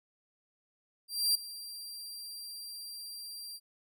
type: tone with ADSR envelope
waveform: sawtooth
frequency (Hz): 4729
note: D8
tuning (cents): +11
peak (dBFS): -21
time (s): 1.08-3.6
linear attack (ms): 270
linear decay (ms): 5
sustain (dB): -18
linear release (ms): 47
effects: none